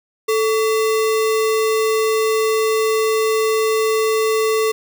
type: tone with sample-and-hold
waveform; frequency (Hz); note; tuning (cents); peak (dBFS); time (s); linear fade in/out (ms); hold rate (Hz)
sine; 439; A4; -4; -14; 0.28-4.72; 10; 1575
effects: none